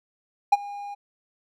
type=tone with ADSR envelope; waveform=triangle; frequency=812 Hz; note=G#5; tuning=39 cents flat; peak=-9 dBFS; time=0.52-0.95 s; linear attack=9 ms; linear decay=30 ms; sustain=-22 dB; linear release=16 ms; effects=none